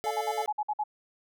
square chord, D minor, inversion second, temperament equal with one note detuned, 440 / 587.3 / 694.4 Hz, A4 / D5 / F5, 0 / 0 / -10 cents, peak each -35 / -41 / -37 dBFS, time 0.04-0.46 s, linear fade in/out 0 ms
sine tone bursts, 844 Hz, G#5, 28 cents sharp, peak -26 dBFS, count 8, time 0.06-0.839 s, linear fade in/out 10 ms, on 51 ms, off 53 ms
effects none

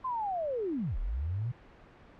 sine linear two-way sweep, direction down then up, 1056 to 31.04 to 126 Hz, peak -30 dBFS, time 0.04-1.52 s, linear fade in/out 10 ms, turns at 0.98 s, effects pink hiss -55 dBFS RMS until 2.19 s + low-pass 2000 Hz 12 dB/octave

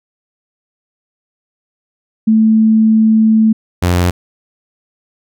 sine / sawtooth tone pair in turn, 220 / 88.63 Hz, A3 / F2, 0 / +26 cents, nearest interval octave + major third, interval 1574 cents, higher first, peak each -6 dBFS, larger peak neither, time 2.27-3.53 / 3.82-4.11 s, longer first, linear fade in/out 10 ms, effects none

